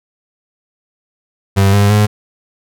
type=tone with pitch steps; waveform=35% pulse; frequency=98 / 101.4 / 104.91 Hz; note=G2 / G#2 / G#2; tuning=0 / -41 / +18 cents; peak=-6 dBFS; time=1.56-2.07 s; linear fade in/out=20 ms; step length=170 ms; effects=none